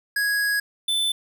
square tone pair in turn, 1661.2 / 3520 Hz, G#6 / A7, 0 / 0 cents, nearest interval octave + minor second, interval 1300 cents, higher second, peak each -21 dBFS, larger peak neither, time 0.16-0.6 / 0.88-1.12 s, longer first, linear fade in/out 5 ms, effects none

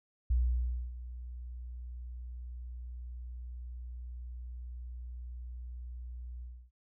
sine tone with ADSR envelope, 60.9 Hz, B1, 24 cents flat, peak -24 dBFS, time 0.3-6.71 s, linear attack 7 ms, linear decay 610 ms, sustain -16 dB, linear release 290 ms, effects none

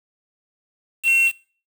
triangle tone with quantisation, 2720 Hz, F7, 46 cents flat, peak -12 dBFS, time 1.03-1.32 s, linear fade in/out 50 ms, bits 5, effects noise-tail reverb RT60 0.4 s tail -21 dB re dry

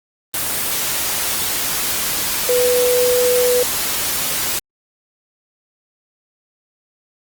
sine tone in noise, 493.9 Hz, B4, in tune, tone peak -13 dBFS, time 2.49-3.63 s, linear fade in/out 2 ms, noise white, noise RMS -20 dBFS, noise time 0.34-4.59 s, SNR +4 dB, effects Opus 24 kbps

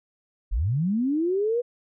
sine linear sweep, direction up, 35.56 to 493.9 Hz, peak -21 dBFS, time 0.51-1.62 s, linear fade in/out 20 ms, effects none

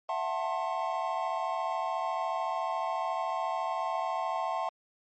triangle chord, F# half-diminished seventh, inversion third, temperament just, 666 / 740 / 888 / 1065.6 Hz, E5 / F#5 / A5 / C6, +18 / 0 / +16 / +31 cents, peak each -33 dBFS, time 0.09-4.69 s, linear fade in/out 2 ms, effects MP3 32 kbps

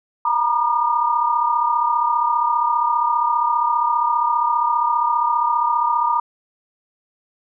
sine tone cluster, 930 / 965 / 1210 Hz, A#5 / B5 / D#6, -4 / -40 / -49 cents, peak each -20 dBFS, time 0.25-6.2 s, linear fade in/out 5 ms, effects none

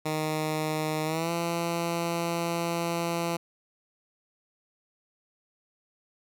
10% pulse tone with pitch glide, 155.4 to 169.46 Hz, D#3 to E3, -2 to +48 cents, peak -19 dBFS, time 0.05-3.37 s, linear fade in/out 10 ms, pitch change +150 cents, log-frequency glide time 1.05-1.31 s, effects none

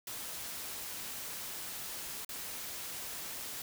white noise with dropouts, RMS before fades -42 dBFS, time 0.07-3.62 s, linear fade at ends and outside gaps 2 ms, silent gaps 2.248-2.291 s, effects none

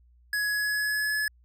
square tone with pitch glide, 1679 to 1708.3 Hz, G#6 to G#6, +18 to +48 cents, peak -26 dBFS, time 0.33-1.28 s, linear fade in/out 2 ms, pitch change +30 cents, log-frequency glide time 0.47-1.16 s, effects added 60 Hz sine -56 dBFS peak until 1.44 s

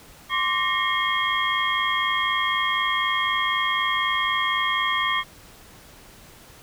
sine tone cluster, 1052 / 1156 / 1845 / 2155 / 3247 Hz, C6 / D6 / A#6 / C#7 / G#7, +9 / -28 / -18 / -49 / -40 cents, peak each -27 dBFS, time 0.29-5.24 s, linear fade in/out 50 ms, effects pink hiss -48 dBFS RMS until 6.62 s

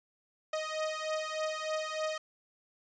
sawtooth beating tone pair, 622.3 / 625.6 Hz, D#5 / D#5, 0 / +9 cents, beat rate 3.3 Hz, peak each -32 / -32 dBFS, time 0.53-2.18 s, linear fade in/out 5 ms, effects resampled to 16000 Hz

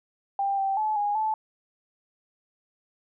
sine tone with pitch steps, 792 / 780 / 861 / 823 / 870 Hz, G5 / G5 / A5 / G#5 / A5, +18 / -9 / -38 / -16 / -20 cents, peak -23 dBFS, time 0.39-1.34 s, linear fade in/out 2 ms, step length 190 ms, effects none

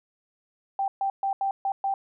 sine tone bursts at uneven times, 784 Hz, G5, in tune, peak -23 dBFS, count 6, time 0.79-0.88 / 1.01-1.1 / 1.23-1.33 / 1.41-1.51 / 1.65-1.72 / 1.84-1.94 s, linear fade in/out 2 ms, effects none

